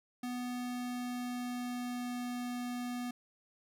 square tone with pitch glide, 246.9 to 245.1 Hz, B3 to B3, 0 to -13 cents, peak -37 dBFS, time 0.23-3.11 s, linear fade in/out 5 ms, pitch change -13 cents, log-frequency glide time 0.37-2.55 s, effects none

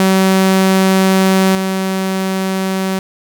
sawtooth tone with level steps, 190.2 Hz, F#3, 48 cents sharp, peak -5 / -11 dBFS, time 0-2.99 s, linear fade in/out 2 ms, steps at 1.55 s, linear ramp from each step 2 ms, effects none

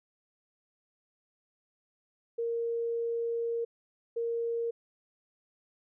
sine tone bursts at uneven times, 465.1 Hz, A#4, 4 cents flat, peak -29 dBFS, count 2, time 2.38-3.65 / 4.16-4.71 s, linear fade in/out 10 ms, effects none

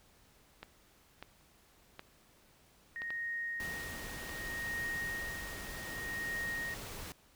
clicks, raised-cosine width 0.3 ms, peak -28 dBFS, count 6, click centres 0.63 / 1.226 / 1.994 / 3.019 / 3.105 / 4.293 s
sine tone with tremolo, 1864.7 Hz, A#6, in tune, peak -35 dBFS, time 2.96-6.74 s, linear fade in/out 0 ms, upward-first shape sine, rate 0.65 Hz, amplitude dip 75%
pink noise, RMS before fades -45 dBFS, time 3.6-7.12 s, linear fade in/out 0 ms
effects pink hiss -65 dBFS RMS until 7.35 s

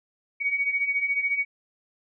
sine beating tone pair, 2238 / 2252 Hz, C#7 / C#7, +16 / +27 cents, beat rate 14 Hz, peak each -29 / -24 dBFS, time 0.4-1.45 s, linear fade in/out 20 ms, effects none

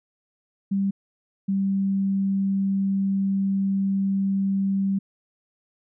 sine tone pair in turn, 196.4 / 195.16 Hz, G3 / G3, +4 / -7 cents, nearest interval unison, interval 11 cents, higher first, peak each -20 dBFS, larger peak neither, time 0.71-0.91 / 1.48-4.99 s, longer second, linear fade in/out 10 ms, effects none

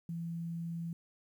sine tone with quantisation, 167.8 Hz, E3, 31 cents sharp, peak -36 dBFS, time 0.09-0.93 s, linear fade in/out 2 ms, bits 11, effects none

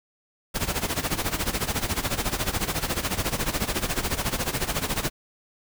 pink noise with tremolo, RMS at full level -24 dBFS, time 0.54-5.1 s, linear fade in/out 20 ms, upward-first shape sine, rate 14 Hz, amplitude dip 80%, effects none

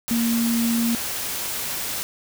sine tone in noise, 232.4 Hz, A#3, 5 cents flat, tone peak -19 dBFS, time 0.11-0.95 s, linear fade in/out 0 ms, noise white, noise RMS -28 dBFS, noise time 0.08-2.03 s, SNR +6 dB, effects none

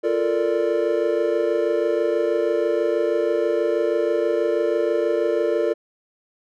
triangle chord, Bb major seventh, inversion second, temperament equal with one note detuned, 347.2 / 440 / 466.2 / 587.3 Hz, F4 / A4 / Bb4 / D5, -10 / 0 / 0 / 0 cents, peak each -22 dBFS, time 0.03-5.74 s, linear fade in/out 20 ms, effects none

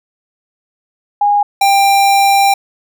sine / square tone pair in turn, 820 / 792.1 Hz, G#5 / G5, -22 / +18 cents, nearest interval minor second, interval 60 cents, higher first, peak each -8 / -8 dBFS, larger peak neither, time 1.21-1.43 / 1.61-2.54 s, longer second, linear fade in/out 5 ms, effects none

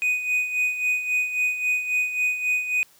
triangle tone with tremolo, 2489 Hz, D#7, in tune, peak -17 dBFS, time 0.02-2.83 s, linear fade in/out 0 ms, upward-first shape sine, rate 3.7 Hz, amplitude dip 65%, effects white hiss -56 dBFS RMS until 2.99 s + high-pass 60 Hz 12 dB/octave

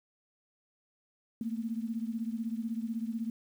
sine beating tone pair, 222.4 / 238.4 Hz, A3 / A#3, +19 / +39 cents, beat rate 16 Hz, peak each -34 / -37 dBFS, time 1.41-3.3 s, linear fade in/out 2 ms, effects 10-bit

